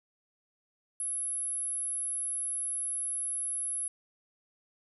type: tone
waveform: sine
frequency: 10930 Hz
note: F9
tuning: 38 cents flat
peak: -31 dBFS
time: 1-3.88 s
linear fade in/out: 2 ms
effects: 11-bit